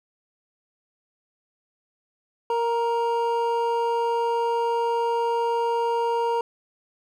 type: tone pair together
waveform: triangle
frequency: 465.8 / 936.5 Hz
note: A#4 / A#5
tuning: -1 / +8 cents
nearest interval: octave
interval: 1209 cents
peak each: -22 dBFS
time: 2.5-6.41 s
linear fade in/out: 2 ms
effects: none